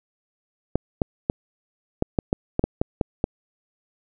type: clicks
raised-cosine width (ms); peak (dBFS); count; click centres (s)
2; -6; 11; 0.756 / 1.018 / 1.299 / 2.024 / 2.188 / 2.329 / 2.594 / 2.64 / 2.815 / 3.012 / 3.241
effects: none